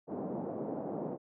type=band-pass noise; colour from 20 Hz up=pink; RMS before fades=-38 dBFS; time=0.07-1.18 s; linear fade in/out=50 ms; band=180 to 720 Hz; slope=24 dB/octave; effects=none